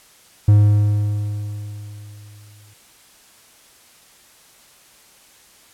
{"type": "tone with exponential decay", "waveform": "triangle", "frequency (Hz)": 103.83, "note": "G#2", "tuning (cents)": 0, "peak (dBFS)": -5, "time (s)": [0.48, 2.74], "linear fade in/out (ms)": 5, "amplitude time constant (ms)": 490, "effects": ["white hiss -50 dBFS RMS until 5.73 s", "low-pass 12000 Hz 12 dB/octave"]}